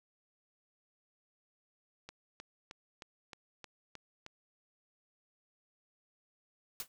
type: click train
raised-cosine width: 0.2 ms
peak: -29 dBFS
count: 8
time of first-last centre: 2.09-4.264 s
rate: 3.22 Hz
type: noise with exponential decay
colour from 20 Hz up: white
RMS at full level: -35 dBFS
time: 6.8-6.88 s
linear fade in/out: 1 ms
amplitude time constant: 17 ms
effects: none